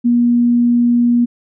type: tone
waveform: sine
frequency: 239.6 Hz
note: A#3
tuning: 48 cents sharp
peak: -9 dBFS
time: 0.04-1.26 s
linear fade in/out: 20 ms
effects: none